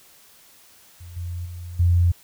sine tone with level steps, 87.2 Hz, F2, 2 cents flat, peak -37 / -27 / -32 / -14 dBFS, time 1-2.12 s, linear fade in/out 10 ms, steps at 1.16 / 1.45 / 1.79 s, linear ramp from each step 10 ms, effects white hiss -52 dBFS RMS until 2.23 s

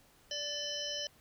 harmonic tone with a mistuned harmonic, 583 Hz, D5, 13 cents flat, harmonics 1 / 3 / 5 / 7 / 9 / 10, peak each -43 / -48 / -39 / -49 / -41 / -46 dBFS, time 0.31-1.07 s, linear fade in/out 2 ms, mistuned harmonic 5, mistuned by +70 cents, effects pink hiss -64 dBFS RMS until 1.2 s

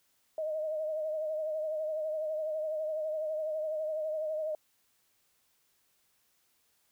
sine tone with vibrato, 622.3 Hz, D#5, in tune, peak -31 dBFS, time 0.38-4.55 s, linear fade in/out 2 ms, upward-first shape triangle, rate 12 Hz, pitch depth 53 cents each way, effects white hiss -72 dBFS RMS until 6.91 s

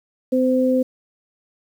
sine tone pair together, 256 / 515 Hz, C4 / C5, -38 / -28 cents, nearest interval octave, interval 1210 cents, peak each -17 / -18 dBFS, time 0.32-0.83 s, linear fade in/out 10 ms, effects 8-bit

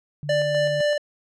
sine tone, 146.83 Hz, D3, in tune, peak -29 dBFS, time 0.23-0.81 s, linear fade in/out 0 ms
square tone with tremolo, 590 Hz, D5, 8 cents sharp, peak -19 dBFS, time 0.29-0.98 s, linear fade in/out 5 ms, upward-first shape square, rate 3.9 Hz, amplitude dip 30%
effects low-pass 5000 Hz 12 dB/octave

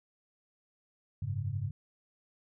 sine chord, F# suspended second, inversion none, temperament equal with one note detuned, 92.07 / 103.83 / 138.59 Hz, F#2 / G#2 / C#3, -8 / 0 / 0 cents, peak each -39 / -34 / -37 dBFS, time 1.22-1.71 s, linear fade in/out 5 ms, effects none

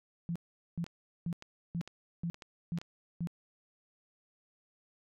sine tone bursts, 169.9 Hz, F3, 47 cents flat, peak -32 dBFS, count 7, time 0.29-3.272 s, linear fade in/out 0 ms, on 66 ms, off 420 ms
clicks, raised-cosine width 0.2 ms, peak -29 dBFS, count 8, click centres 0.865 / 1.424 / 1.81 / 1.876 / 2.344 / 2.422 / 2.776 / 2.815 s
effects none

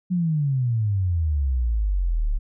sine exponential sweep, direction down, 185.2 to 34.28 Hz, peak -19 dBFS, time 0.1-2.39 s, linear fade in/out 20 ms, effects none

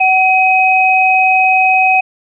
sine tone pair together, 751.6 / 2528 Hz, F#5 / D#7, +27 / +27 cents, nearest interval octave + major sixth, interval 2100 cents, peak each -10 dBFS, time 0-2.01 s, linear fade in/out 10 ms, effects none

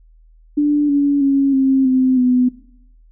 sine tone with pitch steps, 293.7 / 284.5 / 275.6 / 267 / 258.7 / 250.6 Hz, D4 / C#4 / C#4 / C4 / C4 / B3, 0 / +45 / -10 / +35 / -19 / +25 cents, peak -11 dBFS, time 0.57-2.49 s, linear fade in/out 10 ms, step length 320 ms, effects noise-tail reverb RT60 0.7 s tail -17 dB re dry + added 40 Hz sine -45 dBFS peak until 3.11 s

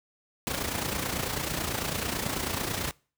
pink noise with amplitude modulation, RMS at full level -28 dBFS, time 0.47-2.91 s, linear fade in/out 0 ms, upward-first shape sine, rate 29.1 Hz, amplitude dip 60%, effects noise-tail reverb RT60 0.4 s tail -25 dB re dry + high-pass 60 Hz 12 dB/octave

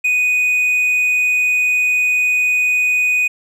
triangle tone, 2486 Hz, D#7, 2 cents flat, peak -11 dBFS, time 0.04-3.28 s, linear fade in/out 10 ms, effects none

